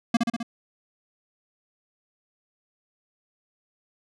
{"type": "tone with echo", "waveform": "square", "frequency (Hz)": 233.1, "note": "A#3", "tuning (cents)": 0, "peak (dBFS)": -17, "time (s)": [0.14, 0.17], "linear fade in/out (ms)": 5, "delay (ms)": 65, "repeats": 4, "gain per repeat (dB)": -3, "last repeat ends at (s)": 0.43, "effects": ["low-pass 7000 Hz 12 dB/octave"]}